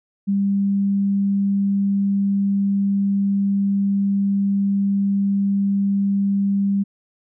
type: tone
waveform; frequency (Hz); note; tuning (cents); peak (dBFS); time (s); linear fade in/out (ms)
sine; 198.5; G3; +22; -16; 0.27-6.84; 20
effects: none

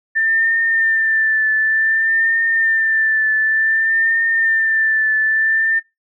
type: tone with vibrato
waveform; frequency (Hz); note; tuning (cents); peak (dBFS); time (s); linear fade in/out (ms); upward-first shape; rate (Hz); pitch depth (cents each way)
sine; 1785; A6; +24; -13; 0.15-5.8; 20; triangle; 0.55; 38
effects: noise-tail reverb RT60 0.2 s tail -21 dB re dry

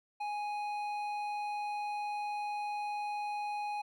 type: tone with hard clipping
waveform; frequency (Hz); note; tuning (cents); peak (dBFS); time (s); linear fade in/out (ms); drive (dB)
triangle; 830.6; G#5; 0; -36; 0.2-3.82; 10; 12
effects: none

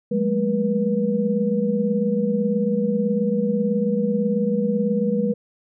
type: tone cluster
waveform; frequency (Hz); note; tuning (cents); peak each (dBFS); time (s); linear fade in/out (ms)
sine; 177.1 / 204.8 / 223.1 / 483.4; F3 / G#3 / A3 / B4; +24 / -24 / +24 / -37; -28 / -21 / -27 / -23; 0.11-5.34; 10
effects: none

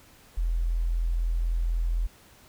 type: tone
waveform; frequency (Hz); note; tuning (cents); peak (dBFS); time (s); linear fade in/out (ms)
sine; 42; E1; +33; -23; 0.37-2.07; 10
effects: pink hiss -55 dBFS RMS until 2.48 s

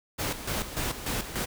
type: noise with tremolo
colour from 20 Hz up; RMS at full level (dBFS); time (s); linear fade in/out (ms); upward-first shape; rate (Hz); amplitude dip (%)
pink; -30; 0.18-1.46; 20; square; 3.4; 65
effects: none

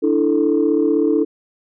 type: chord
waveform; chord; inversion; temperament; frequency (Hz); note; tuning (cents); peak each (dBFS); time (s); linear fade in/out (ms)
sine; D suspended second; none; equal; 293.7 / 329.6 / 440; D4 / E4 / A4; 0 / 0 / 0; -17; 0.02-1.25; 20
effects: tanh soft clip ceiling -6 dBFS

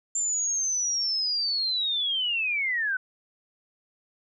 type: linear sweep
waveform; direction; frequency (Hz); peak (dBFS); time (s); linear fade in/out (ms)
sine; down; 7280 to 1480; -24; 0.15-2.97; 5
effects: none

